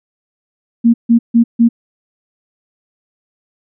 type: tone bursts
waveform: sine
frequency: 233.1 Hz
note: A#3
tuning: in tune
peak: -5 dBFS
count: 4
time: 0.84-1.69 s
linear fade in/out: 20 ms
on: 100 ms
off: 150 ms
effects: none